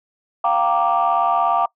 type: chord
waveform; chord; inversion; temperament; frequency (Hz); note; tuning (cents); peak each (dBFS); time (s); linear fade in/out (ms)
sine; G minor seventh; third; equal with one note detuned; 698.5 / 775.4 / 932.3 / 1174.7; F5 / G5 / Bb5 / D6; 0 / -19 / 0 / 0; -19 / -20 / -21 / -19; 0.44-1.66; 5
effects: noise-tail reverb RT60 0.1 s tail -22 dB re dry + tanh soft clip ceiling -8 dBFS